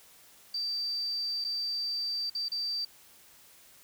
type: tone with dropouts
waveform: sine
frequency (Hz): 4659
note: D8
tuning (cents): -15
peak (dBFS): -30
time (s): 0.54-2.85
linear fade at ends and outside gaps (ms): 5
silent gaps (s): 1.443-1.447 / 2.299-2.349 / 2.485-2.517
effects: white hiss -57 dBFS RMS until 3.83 s